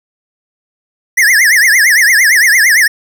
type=tone with vibrato; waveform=square; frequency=1874 Hz; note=A#6; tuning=9 cents sharp; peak=-6 dBFS; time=1.17-2.88 s; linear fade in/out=10 ms; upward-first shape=triangle; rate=8.8 Hz; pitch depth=260 cents each way; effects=none